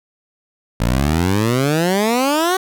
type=exponential sweep; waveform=15% pulse; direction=up; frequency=55 to 384.4 Hz; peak=-8 dBFS; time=0.8-2.57 s; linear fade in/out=5 ms; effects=none